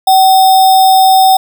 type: tone with sample-and-hold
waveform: sine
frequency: 762 Hz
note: G5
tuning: 49 cents flat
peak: -3 dBFS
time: 0.07-1.37 s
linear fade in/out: 5 ms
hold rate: 4410 Hz
effects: none